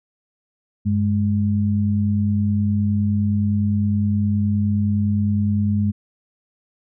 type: tone pair together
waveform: sine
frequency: 98 / 207.7 Hz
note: G2 / G#3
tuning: 0 / 0 cents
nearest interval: octave + minor second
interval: 1300 cents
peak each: -19 dBFS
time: 0.85-5.92 s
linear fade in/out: 20 ms
effects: none